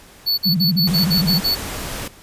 square tone bursts, 4447 Hz, C#8, 5 cents sharp, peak -16 dBFS, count 8, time 0.26-1.556 s, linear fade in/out 20 ms, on 120 ms, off 48 ms
sine tone with vibrato, 174.8 Hz, F3, 2 cents sharp, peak -16 dBFS, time 0.45-1.41 s, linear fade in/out 20 ms, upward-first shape square, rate 13 Hz, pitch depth 160 cents each way
pink noise, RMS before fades -28 dBFS, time 0.87-2.08 s, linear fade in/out 5 ms
effects pink hiss -45 dBFS RMS until 2.22 s + resampled to 32000 Hz

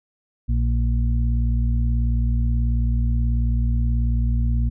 harmonic tone, 58.5 Hz, A#1, 7 cents sharp, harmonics 1 / 2 / 4, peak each -18 / -24 / -30 dBFS, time 0.48-4.7 s, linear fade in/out 20 ms, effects none

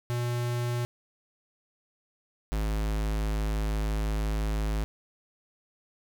square tone pair in turn, 120.8 / 52.93 Hz, B2 / G#1, -38 / +34 cents, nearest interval octave + major second, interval 1428 cents, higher first, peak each -28 / -27 dBFS, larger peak second, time 0.1-0.85 / 2.52-4.84 s, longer second, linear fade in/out 0 ms, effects none

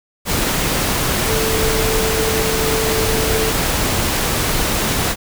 sine tone in noise, 442.3 Hz, A4, 9 cents sharp, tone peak -20 dBFS, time 1.25-3.53 s, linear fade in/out 50 ms, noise pink, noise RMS -18 dBFS, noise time 0.25-5.16 s, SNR -5 dB, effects none

